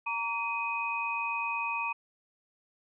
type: tone cluster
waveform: sine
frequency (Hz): 927 / 1143 / 2505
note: A#5 / D6 / D#7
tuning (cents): -10 / -47 / +11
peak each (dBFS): -34 / -38 / -32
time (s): 0.06-1.93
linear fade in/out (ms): 10
effects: none